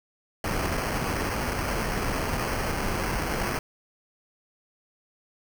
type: noise with sample-and-hold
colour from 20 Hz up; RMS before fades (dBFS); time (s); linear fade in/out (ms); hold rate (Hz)
pink; -28; 0.44-3.59; 2; 3675
effects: none